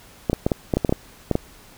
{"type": "clicks", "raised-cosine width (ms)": 2, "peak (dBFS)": -5, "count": 11, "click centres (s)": [0.298, 0.331, 0.465, 0.518, 0.738, 0.77, 0.848, 0.894, 0.925, 1.313, 1.354], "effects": ["pink hiss -48 dBFS RMS until 1.77 s"]}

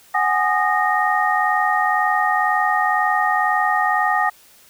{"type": "tone cluster", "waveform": "sine", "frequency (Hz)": [746, 828, 1229, 1859], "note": ["F#5", "G#5", "D#6", "A#6"], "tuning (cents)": [14, -5, -22, -5], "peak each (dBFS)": -21, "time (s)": [0.14, 4.3], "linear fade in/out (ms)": 10, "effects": ["white hiss -50 dBFS RMS until 4.69 s"]}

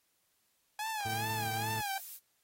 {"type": "tone with vibrato", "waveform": "sawtooth", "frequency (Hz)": 830.6, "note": "G#5", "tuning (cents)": 0, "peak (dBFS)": -31, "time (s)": [0.79, 1.98], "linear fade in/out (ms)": 2, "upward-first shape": "sine", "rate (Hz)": 2.4, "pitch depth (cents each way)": 120}
{"type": "tone", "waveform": "40% pulse", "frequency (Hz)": 110.2, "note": "A2", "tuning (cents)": 3, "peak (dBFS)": -38, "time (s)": [1.05, 1.81], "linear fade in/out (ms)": 10}
{"type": "noise", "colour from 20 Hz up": "violet", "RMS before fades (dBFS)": -44, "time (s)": [1.05, 2.2], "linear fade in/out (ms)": 50}
{"effects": ["white hiss -75 dBFS RMS until 2.43 s", "AAC 48 kbps"]}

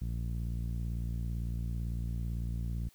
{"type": "tone with low-pass filter", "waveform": "sawtooth", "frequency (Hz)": 57.9, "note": "A#1", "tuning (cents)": -11, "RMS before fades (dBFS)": -35, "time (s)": [0.01, 2.89], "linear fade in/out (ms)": 10, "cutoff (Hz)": 160, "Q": 1.4, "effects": ["white hiss -64 dBFS RMS until 2.94 s"]}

